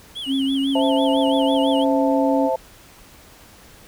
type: tone with vibrato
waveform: triangle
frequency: 3136 Hz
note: G7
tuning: in tune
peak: -26 dBFS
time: 0.15-1.85 s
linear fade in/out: 20 ms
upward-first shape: sine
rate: 6 Hz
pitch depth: 160 cents each way
type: tone with pitch glide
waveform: sine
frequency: 270 to 275.4 Hz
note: C#4 to C#4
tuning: -45 to -11 cents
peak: -18 dBFS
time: 0.26-2.5 s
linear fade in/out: 50 ms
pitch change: +34 cents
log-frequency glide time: 0.45-0.81 s
type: chord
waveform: sine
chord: A minor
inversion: first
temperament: equal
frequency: 523.3 / 659.3 / 880 Hz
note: C5 / E5 / A5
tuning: 0 / 0 / 0 cents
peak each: -21 / -23 / -24 dBFS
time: 0.75-2.56 s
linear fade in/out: 5 ms
effects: pink hiss -47 dBFS RMS until 3.87 s